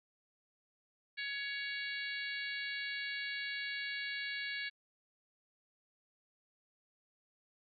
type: harmonic tone with a mistuned harmonic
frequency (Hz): 560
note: C#5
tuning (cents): +18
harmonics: 3 / 4 / 5 / 6 / 7 / 8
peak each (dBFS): -41 / -42 / -48 / -50 / -47 / -49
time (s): 1.17-4.7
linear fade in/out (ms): 20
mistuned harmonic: 8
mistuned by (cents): -15
effects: AAC 64 kbps